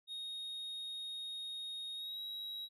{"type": "tone with pitch glide", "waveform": "triangle", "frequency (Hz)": [3729, 3852], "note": ["A#7", "B7"], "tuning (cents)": [0, -44], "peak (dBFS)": -40, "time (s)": [0.07, 2.69], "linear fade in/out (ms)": 50, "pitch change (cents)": 56, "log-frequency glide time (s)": [1.95, 2.2], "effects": []}